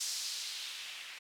violet noise with low-pass filter sweep, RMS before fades -41 dBFS, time 0-1.19 s, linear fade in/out 10 ms, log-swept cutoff 5900 to 2300 Hz, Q 1.8, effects none

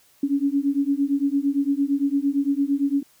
sine beating tone pair, 276.1 / 284.9 Hz, C#4 / C#4, -7 / +48 cents, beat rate 8.8 Hz, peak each -22 dBFS, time 0.23-3.03 s, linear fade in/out 5 ms, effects white hiss -58 dBFS RMS until 3.2 s

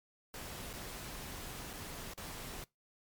pink noise with dropouts, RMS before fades -45 dBFS, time 0.34-2.64 s, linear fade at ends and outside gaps 1 ms, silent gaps 0.731-0.736 / 1.731-1.735 / 2.136-2.177 s, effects noise-tail reverb RT60 0.2 s tail -23 dB re dry + MP3 96 kbps

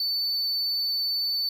triangle tone, 4509 Hz, C#8, 29 cents sharp, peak -23 dBFS, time 0-1.49 s, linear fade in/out 2 ms, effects 10-bit

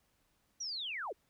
sine linear sweep, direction down, 5920 to 312.7 Hz, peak -37 dBFS, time 0.6-1.13 s, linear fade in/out 10 ms, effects pink hiss -75 dBFS RMS until 1.29 s

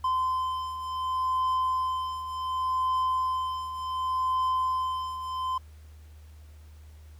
triangle beating tone pair, 1030 / 1030.68 Hz, C6 / C6, -28 / -26 cents, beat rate 0.68 Hz, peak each -31 / -25 dBFS, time 0.04-5.58 s, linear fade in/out 5 ms, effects added 76 Hz sine -46 dBFS peak until 7.19 s + pink hiss -62 dBFS RMS until 7.19 s

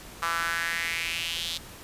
sawtooth tone with high-pass filter sweep, 167.5 Hz, E3, 28 cents sharp, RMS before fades -30 dBFS, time 0.22-1.58 s, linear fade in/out 10 ms, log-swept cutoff 1200 to 3700 Hz, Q 3.7, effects pink hiss -45 dBFS RMS until 1.83 s + resampled to 32000 Hz

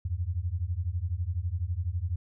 sine beating tone pair, 82 / 94 Hz, E2 / F#2, -9 / +28 cents, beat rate 12 Hz, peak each -31 / -31 dBFS, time 0.05-2.16 s, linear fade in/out 5 ms, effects none

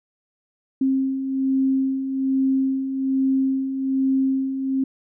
sine beating tone pair, 265.6 / 266.8 Hz, C4 / C4, +26 / +34 cents, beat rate 1.2 Hz, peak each -27 / -19 dBFS, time 0.81-4.84 s, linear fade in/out 5 ms, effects none

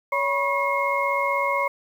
sine tone cluster, 561 / 976 / 1092 / 2152 Hz, C#5 / B5 / C#6 / C7, +21 / -21 / -26 / +48 cents, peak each -26 dBFS, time 0.12-1.68 s, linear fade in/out 5 ms, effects 8-bit

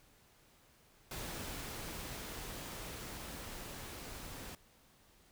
pink noise with level ramp, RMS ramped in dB -43 to -48 dBFS, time 1.11-4.55 s, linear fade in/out 2 ms, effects pink hiss -66 dBFS RMS until 5.31 s

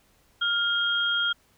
sine tone pair together, 1405 / 3241 Hz, F6 / G#7, +10 / -43 cents, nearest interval octave + major second, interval 1447 cents, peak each -25 dBFS, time 0.41-1.33 s, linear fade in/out 10 ms, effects pink hiss -63 dBFS RMS until 1.57 s

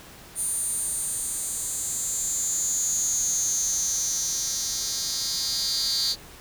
10% pulse tone with high-pass filter sweep, 267.7 Hz, C4, 40 cents sharp, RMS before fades -27 dBFS, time 0.35-6.16 s, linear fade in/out 50 ms, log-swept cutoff 9300 to 4600 Hz, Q 8.7, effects pink hiss -46 dBFS RMS until 6.4 s

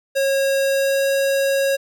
square tone with pitch glide, 545 to 548.2 Hz, C#5 to C#5, -29 to -19 cents, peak -17 dBFS, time 0.15-1.77 s, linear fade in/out 20 ms, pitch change +10 cents, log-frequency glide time 0.62-1.08 s, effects none

